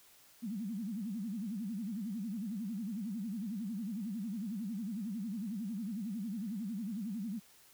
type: tone with vibrato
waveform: sine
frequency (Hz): 211.5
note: G#3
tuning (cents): +32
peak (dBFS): -36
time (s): 0.42-7.4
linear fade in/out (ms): 20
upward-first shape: sine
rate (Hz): 11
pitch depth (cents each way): 220
effects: white hiss -62 dBFS RMS until 7.73 s